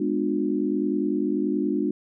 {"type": "chord", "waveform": "sine", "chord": "G# diminished seventh", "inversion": "none", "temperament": "just", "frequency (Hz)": [207.7, 249.2, 299, 358.8], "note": ["G#3", "B3", "D4", "F4"], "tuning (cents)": [0, 16, 31, 47], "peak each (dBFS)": [-28, -29, -25, -28], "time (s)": [0, 1.91], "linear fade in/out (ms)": 5, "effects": []}